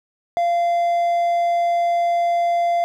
triangle tone, 690 Hz, F5, 21 cents flat, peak -14 dBFS, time 0.37-2.84 s, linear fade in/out 0 ms, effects none

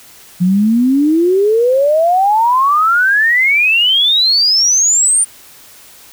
sine exponential sweep, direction up, 174.61 to 9240 Hz, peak -8 dBFS, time 0.4-5.25 s, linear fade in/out 20 ms, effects white hiss -40 dBFS RMS until 6.12 s

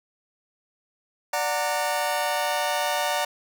sawtooth chord, D augmented, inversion none, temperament just, 587.3 / 734.2 / 917.7 Hz, D5 / F#5 / A#5, 0 / -14 / -27 cents, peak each -24 dBFS, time 1.33-3.25 s, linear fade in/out 5 ms, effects none

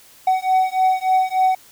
triangle beating tone pair, 749 / 752.4 Hz, F#5 / F#5, +21 / +29 cents, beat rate 3.4 Hz, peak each -16 dBFS, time 0.27-1.55 s, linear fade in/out 5 ms, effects white hiss -48 dBFS RMS until 1.71 s

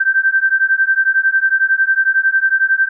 sine beating tone pair, 1557 / 1568 Hz, G6 / G6, -12 / 0 cents, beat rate 11 Hz, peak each -14 dBFS, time 0-2.89 s, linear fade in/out 10 ms, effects none

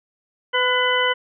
harmonic tone with a mistuned harmonic, 502 Hz, B4, 28 cents sharp, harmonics 1 / 2 / 3 / 4 / 6, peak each -23 / -23 / -23 / -23 / -23 dBFS, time 0.53-1.14 s, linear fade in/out 20 ms, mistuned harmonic 3, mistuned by -35 cents, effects none

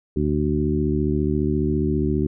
harmonic tone with a mistuned harmonic, 74.7 Hz, D2, 30 cents sharp, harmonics 1 / 2 / 3 / 4 / 5, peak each -25 / -25 / -25 / -25 / -25 dBFS, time 0.16-2.27 s, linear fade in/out 5 ms, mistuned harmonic 1, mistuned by +21 cents, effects none

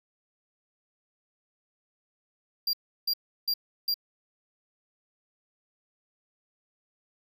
square tone bursts, 4758 Hz, D8, 22 cents sharp, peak -25 dBFS, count 4, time 2.67-3.942 s, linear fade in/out 5 ms, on 63 ms, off 340 ms, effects none

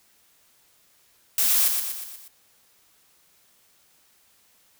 blue noise with echo, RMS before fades -21 dBFS, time 1.38-1.68 s, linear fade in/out 2 ms, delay 120 ms, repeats 5, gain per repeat -5 dB, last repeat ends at 2.28 s, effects white hiss -61 dBFS RMS until 4.79 s

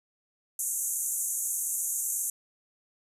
pink band-pass noise, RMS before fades -31 dBFS, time 0.59-2.3 s, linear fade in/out 2 ms, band 6400 to 13000 Hz, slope 96 dB/octave, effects none

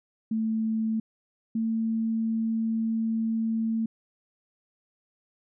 sine tone pair in turn, 221.4 / 224.4 Hz, A3 / A3, +11 / +34 cents, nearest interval unison, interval 23 cents, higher second, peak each -24 dBFS, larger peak neither, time 0.31-1 / 1.55-3.86 s, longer second, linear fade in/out 5 ms, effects none

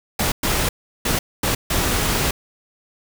pink noise bursts at uneven times, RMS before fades -20 dBFS, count 5, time 0.19-0.32 / 0.43-0.69 / 1.05-1.19 / 1.43-1.55 / 1.7-2.31 s, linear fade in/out 5 ms, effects none

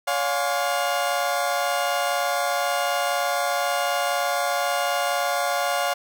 30% pulse tone cluster, 567 / 709 / 828 / 1050 Hz, C#5 / F5 / G#5 / C6, +39 / +26 / -5 / +6 cents, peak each -24 / -22 / -28 / -29 dBFS, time 0.07-5.94 s, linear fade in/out 10 ms, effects none

